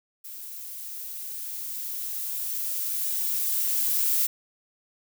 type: noise with level ramp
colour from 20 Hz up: violet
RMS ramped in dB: -40 to -23 dBFS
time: 0.24-4.27 s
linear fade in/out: 10 ms
effects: none

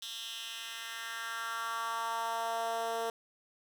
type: tone with high-pass filter sweep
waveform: 10% pulse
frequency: 228.7 Hz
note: A#3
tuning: 33 cents flat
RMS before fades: -37 dBFS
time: 0.02-3.1 s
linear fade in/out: 2 ms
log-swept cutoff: 3600 to 500 Hz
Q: 2.6
effects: none

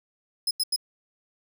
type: tone bursts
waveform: sawtooth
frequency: 5100 Hz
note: D#8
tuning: 42 cents sharp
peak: -20 dBFS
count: 3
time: 0.47-0.762 s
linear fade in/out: 5 ms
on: 40 ms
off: 86 ms
effects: none

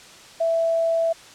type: tone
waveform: sine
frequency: 661 Hz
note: E5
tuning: 5 cents sharp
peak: -18 dBFS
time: 0.4-1.13 s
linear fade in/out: 10 ms
effects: white hiss -45 dBFS RMS until 1.34 s + low-pass 7000 Hz 12 dB/octave

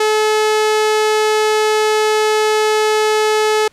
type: tone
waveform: sawtooth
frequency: 430 Hz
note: A4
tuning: 40 cents flat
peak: -8 dBFS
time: 0-3.68 s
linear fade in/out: 5 ms
effects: pink hiss -52 dBFS RMS until 3.72 s + low-pass 9000 Hz 12 dB/octave

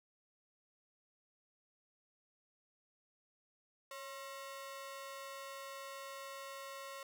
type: ring-modulated tone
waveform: sawtooth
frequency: 813 Hz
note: G#5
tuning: 37 cents flat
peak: -39 dBFS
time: 3.91-7.03 s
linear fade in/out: 2 ms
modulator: 262 Hz
effects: none

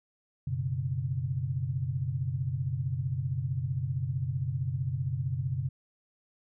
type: chord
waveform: sine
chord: F# suspended fourth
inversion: none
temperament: just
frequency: 92.5 / 123.33 / 138.75 Hz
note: F#2 / B2 / C#3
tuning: 0 / -2 / +2 cents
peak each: -36 / -32 / -32 dBFS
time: 0.47-5.69 s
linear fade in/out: 5 ms
effects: none

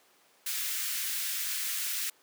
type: high-pass noise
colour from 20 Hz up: white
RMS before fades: -33 dBFS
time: 0.46-2.1 s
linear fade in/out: 5 ms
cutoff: 1500 Hz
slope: 24 dB/octave
effects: pink hiss -63 dBFS RMS until 2.22 s + high-pass 400 Hz 12 dB/octave

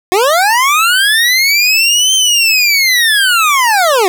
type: linear two-way sweep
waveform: 25% pulse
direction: up then down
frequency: 349.2 to 3137 to 349.2 Hz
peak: -4 dBFS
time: 0.12-4.08 s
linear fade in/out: 0 ms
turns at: 2.14 s
effects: none

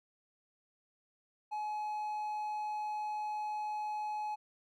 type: tone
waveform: triangle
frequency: 847 Hz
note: G#5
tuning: 34 cents sharp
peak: -33 dBFS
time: 1.51-4.36 s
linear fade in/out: 20 ms
effects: none

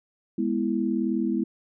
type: chord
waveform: sine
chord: E major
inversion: first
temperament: equal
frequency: 207.7 / 246.9 / 329.6 Hz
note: G#3 / B3 / E4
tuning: 0 / 0 / 0 cents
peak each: -27 dBFS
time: 0.38-1.44 s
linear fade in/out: 5 ms
effects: none

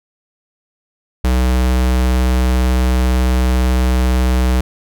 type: tone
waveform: square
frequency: 63 Hz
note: B1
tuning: 35 cents sharp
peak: -12 dBFS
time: 1.24-4.61 s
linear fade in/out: 5 ms
effects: none

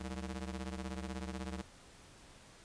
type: ring-modulated tone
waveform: sawtooth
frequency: 130.81 Hz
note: C3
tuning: in tune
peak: -33 dBFS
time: 0-1.62 s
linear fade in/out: 10 ms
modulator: 57.3 Hz
effects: pink hiss -58 dBFS RMS until 2.64 s + resampled to 22050 Hz

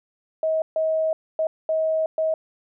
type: tone bursts at uneven times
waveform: sine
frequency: 636 Hz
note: D#5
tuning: 38 cents sharp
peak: -19 dBFS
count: 5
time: 0.43-0.62 / 0.76-1.13 / 1.39-1.47 / 1.69-2.06 / 2.18-2.34 s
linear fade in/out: 2 ms
effects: none

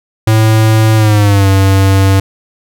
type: tone with pitch glide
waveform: square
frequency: 110 to 96.87 Hz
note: A2 to G2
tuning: 0 to -20 cents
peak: -6 dBFS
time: 0.27-2.2 s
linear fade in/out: 5 ms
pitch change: -220 cents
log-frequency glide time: 0.96-1.48 s
effects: none

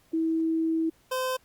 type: tone pair in turn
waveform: sine / 25% pulse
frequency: 324.1 / 514.5 Hz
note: E4 / C5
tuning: -29 / -29 cents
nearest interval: minor sixth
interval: 800 cents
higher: second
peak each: -23 dBFS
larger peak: neither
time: 0.13-0.9 / 1.11-1.37 s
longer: first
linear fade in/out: 10 ms
effects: pink hiss -63 dBFS RMS until 1.44 s + Opus 48 kbps

